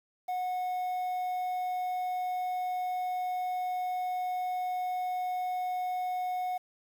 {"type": "tone with quantisation", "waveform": "triangle", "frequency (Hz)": 731, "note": "F#5", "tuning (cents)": -21, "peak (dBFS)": -28, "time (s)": [0.28, 6.58], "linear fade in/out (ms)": 10, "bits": 9, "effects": []}